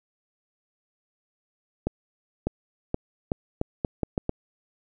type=accelerating click train; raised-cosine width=2 ms; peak=-11 dBFS; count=9; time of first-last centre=1.87-4.294 s; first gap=600 ms; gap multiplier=0.79; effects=none